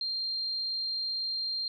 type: tone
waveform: sine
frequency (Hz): 4186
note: C8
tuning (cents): 0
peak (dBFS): -30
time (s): 0.01-1.68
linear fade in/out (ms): 2
effects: none

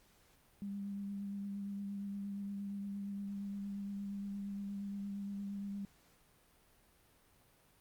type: tone with vibrato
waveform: sine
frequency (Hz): 200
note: G3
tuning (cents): +35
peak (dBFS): -39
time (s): 0.62-5.85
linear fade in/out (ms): 0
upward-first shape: triangle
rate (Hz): 8.6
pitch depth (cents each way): 19
effects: pink hiss -68 dBFS RMS until 7.8 s + Opus 48 kbps

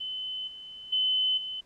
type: tone with level steps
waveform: sine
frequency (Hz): 3035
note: F#7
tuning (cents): +43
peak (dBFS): -32 / -41 / -23 / -33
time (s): 0-1.61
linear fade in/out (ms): 10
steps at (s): 0.47 / 0.92 / 1.37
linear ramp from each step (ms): 10
effects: pink hiss -64 dBFS RMS until 1.65 s + low-pass 8000 Hz 12 dB/octave

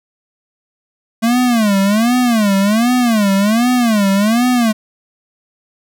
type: tone with vibrato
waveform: square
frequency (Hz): 220.9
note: A3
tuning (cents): +7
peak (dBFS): -11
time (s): 1.22-4.73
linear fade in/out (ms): 20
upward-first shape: sine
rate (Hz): 1.3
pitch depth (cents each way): 220
effects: none

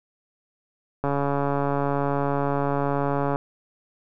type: click train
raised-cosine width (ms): 1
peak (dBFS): -11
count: 328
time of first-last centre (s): 1.04-3.359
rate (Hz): 141
effects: none

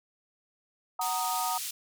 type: chord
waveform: sine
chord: D# minor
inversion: first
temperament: equal with one note detuned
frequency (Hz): 742.1 / 932.3 / 1244.5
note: F#5 / A#5 / D#6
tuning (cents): +5 / 0 / 0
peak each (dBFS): -33 / -32 / -34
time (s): 0.99-1.58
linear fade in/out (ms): 5
type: band-pass noise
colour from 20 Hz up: white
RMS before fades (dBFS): -36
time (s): 1.01-1.71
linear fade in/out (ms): 5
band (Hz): 3000 to 13000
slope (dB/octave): 12
effects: none

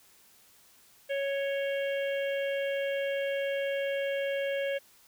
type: harmonic tone with a mistuned harmonic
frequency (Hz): 554.4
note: C#5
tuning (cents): 0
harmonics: 1 / 3 / 4 / 5 / 6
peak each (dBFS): -29 / -39 / -41 / -43 / -45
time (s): 1.09-4.79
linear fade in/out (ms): 20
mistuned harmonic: 6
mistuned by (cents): -59
effects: white hiss -60 dBFS RMS until 5.07 s

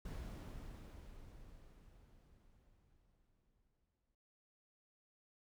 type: noise with exponential decay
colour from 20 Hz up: brown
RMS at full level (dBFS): -44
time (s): 0.05-4.15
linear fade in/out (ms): 5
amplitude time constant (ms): 890
effects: none

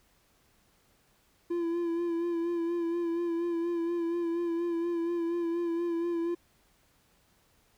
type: tone with vibrato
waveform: triangle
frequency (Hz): 339.9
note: F4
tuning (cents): -47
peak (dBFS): -26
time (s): 1.5-6.35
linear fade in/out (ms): 10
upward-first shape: sine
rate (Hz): 4.2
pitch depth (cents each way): 34
effects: pink hiss -67 dBFS RMS until 7.77 s

